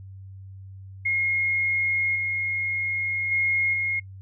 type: tone with level steps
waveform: sine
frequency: 2150 Hz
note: C7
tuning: 47 cents sharp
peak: -21 / -24 / -20 / -23 dBFS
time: 1.05-4 s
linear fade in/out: 10 ms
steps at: 2.15 / 3.31 / 3.73 s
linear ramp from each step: 10 ms
effects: noise-tail reverb RT60 0.1 s tail -24 dB re dry + added 96 Hz sine -39 dBFS peak until 4.21 s